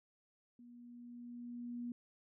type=tone with level ramp; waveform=sine; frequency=240.6 Hz; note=B3; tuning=45 cents flat; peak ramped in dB=-55 to -39 dBFS; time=0.59-1.92 s; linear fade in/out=2 ms; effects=none